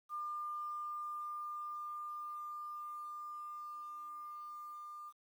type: tone with level ramp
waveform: sine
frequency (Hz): 1200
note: D6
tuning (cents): +37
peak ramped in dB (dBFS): -38 to -46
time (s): 0.09-5.13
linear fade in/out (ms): 50
effects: 11-bit